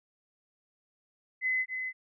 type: tone with echo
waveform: sine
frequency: 2031 Hz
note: B6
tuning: 48 cents sharp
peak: -26 dBFS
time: 1.41-1.66 s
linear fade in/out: 50 ms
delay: 270 ms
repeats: 1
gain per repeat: -6 dB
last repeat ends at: 1.93 s
effects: none